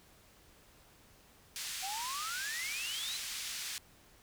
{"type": "band-pass noise", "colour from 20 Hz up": "white", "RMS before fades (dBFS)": -41, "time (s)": [1.56, 3.78], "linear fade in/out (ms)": 0, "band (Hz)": [1900, 7100], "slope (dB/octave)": 12}
{"type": "exponential sweep", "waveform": "sine", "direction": "up", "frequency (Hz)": [740, 4174], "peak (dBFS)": -39, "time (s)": [1.82, 3.18], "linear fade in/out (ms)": 20}
{"effects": ["pink hiss -62 dBFS RMS until 4.22 s"]}